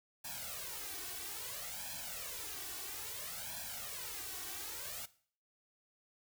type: noise with flanger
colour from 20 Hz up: white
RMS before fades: -44 dBFS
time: 0.24-5.06 s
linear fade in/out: 10 ms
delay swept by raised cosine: 1.2 to 2.7 ms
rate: 0.6 Hz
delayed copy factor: +1
effects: noise-tail reverb RT60 0.5 s tail -18 dB re dry